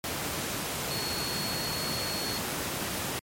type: tone in noise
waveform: sine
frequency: 4341 Hz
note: C#8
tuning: 37 cents flat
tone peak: -34 dBFS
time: 0.91-2.38 s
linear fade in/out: 0 ms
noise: pink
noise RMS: -32 dBFS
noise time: 0.04-3.19 s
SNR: -5 dB
effects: high-pass 100 Hz 12 dB/octave + MP3 64 kbps